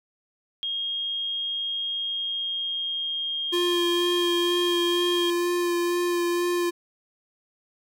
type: tone with pitch glide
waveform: sine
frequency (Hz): 3249 to 3219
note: G#7 to G7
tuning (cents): -39 to +45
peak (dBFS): -26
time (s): 0.63-5.3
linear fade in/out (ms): 0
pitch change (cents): -16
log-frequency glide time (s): 1.87-4.01
type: tone with vibrato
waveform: square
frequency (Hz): 349.2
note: F4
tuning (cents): 0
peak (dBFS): -23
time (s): 3.52-6.71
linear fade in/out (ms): 20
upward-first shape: sine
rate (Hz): 2.1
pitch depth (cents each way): 14
effects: none